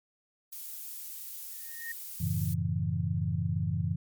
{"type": "noise", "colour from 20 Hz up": "violet", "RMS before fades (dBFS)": -41, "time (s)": [0.52, 2.54], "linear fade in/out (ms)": 5}
{"type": "tone with exponential growth", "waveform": "sine", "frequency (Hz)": 1848, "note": "A#6", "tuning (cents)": -16, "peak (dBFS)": -33, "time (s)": [1.5, 1.92], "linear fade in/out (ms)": 5, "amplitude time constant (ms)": 91}
{"type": "chord", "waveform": "sine", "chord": "F# minor seventh", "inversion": "none", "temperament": "equal", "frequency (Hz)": [92.5, 110, 138.59, 164.81], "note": ["F#2", "A2", "C#3", "E3"], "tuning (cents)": [0, 0, 0, 0], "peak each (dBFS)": [-32, -34, -34, -32], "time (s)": [2.2, 3.96], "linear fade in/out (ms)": 10}
{"effects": ["MP3 96 kbps"]}